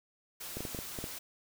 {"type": "noise", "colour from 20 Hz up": "white", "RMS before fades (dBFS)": -43, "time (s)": [0.4, 1.19], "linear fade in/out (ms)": 10}
{"type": "clicks", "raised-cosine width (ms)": 2, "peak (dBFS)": -25, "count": 7, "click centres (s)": [0.57, 0.606, 0.652, 0.748, 0.789, 0.988, 1.041]}
{"effects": []}